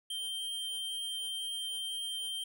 square tone, 3151 Hz, G7, 8 cents sharp, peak -36 dBFS, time 0.1-2.44 s, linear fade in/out 5 ms, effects none

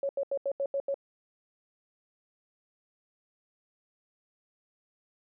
sine tone bursts, 554.4 Hz, C#5, in tune, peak -27 dBFS, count 7, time 0.03-0.943 s, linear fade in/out 2 ms, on 61 ms, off 81 ms, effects none

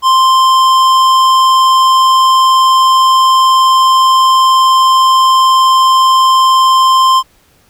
sine tone with tanh clipping, 1046.5 Hz, C6, in tune, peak -7 dBFS, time 0.02-7.23 s, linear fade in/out 50 ms, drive 15 dB, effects pink hiss -50 dBFS RMS until 7.69 s

